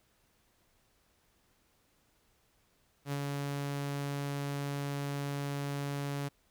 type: tone with ADSR envelope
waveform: sawtooth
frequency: 141.7 Hz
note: C#3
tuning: 38 cents sharp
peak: -28 dBFS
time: 3.05-6.29 s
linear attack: 73 ms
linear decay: 48 ms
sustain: -2 dB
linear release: 14 ms
effects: pink hiss -71 dBFS RMS until 6.5 s